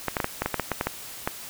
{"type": "clicks", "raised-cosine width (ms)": 0.5, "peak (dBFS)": -9, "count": 12, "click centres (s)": [0.083, 0.168, 0.202, 0.244, 0.42, 0.46, 0.543, 0.597, 0.717, 0.811, 0.87, 1.275], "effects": ["white hiss -40 dBFS RMS until 1.49 s"]}